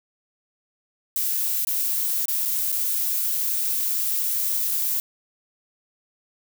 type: noise with dropouts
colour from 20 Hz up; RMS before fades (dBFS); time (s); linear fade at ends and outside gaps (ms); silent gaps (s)
violet; -24; 1.16-5; 1; 1.649-1.671 / 2.256-2.282 / 2.452-2.456 / 2.719-2.725
effects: none